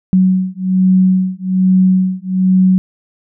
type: beating tone pair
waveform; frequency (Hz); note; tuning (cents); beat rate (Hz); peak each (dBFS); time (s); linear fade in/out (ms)
sine; 185.8 / 187; F#3 / F#3; +7 / +19; 1.2; -12; 0.13-2.78; 0
effects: none